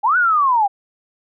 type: linear two-way sweep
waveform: sine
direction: up then down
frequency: 771 to 1503 to 771 Hz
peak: -12 dBFS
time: 0.03-0.68 s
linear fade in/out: 20 ms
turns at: 0.17 s
effects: none